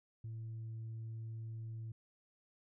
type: tone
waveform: sine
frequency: 112.4 Hz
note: A2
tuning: 37 cents sharp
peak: -40 dBFS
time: 0.24-1.92 s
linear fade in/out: 5 ms
effects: tanh soft clip ceiling -40 dBFS